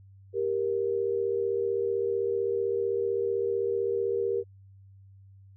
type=tone pair together; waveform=sine; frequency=394.3 / 470 Hz; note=G4 / A#4; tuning=+10 / +14 cents; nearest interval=minor third; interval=304 cents; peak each=-28 dBFS; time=0.33-4.44 s; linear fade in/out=50 ms; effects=added 97 Hz sine -50 dBFS peak until 5.56 s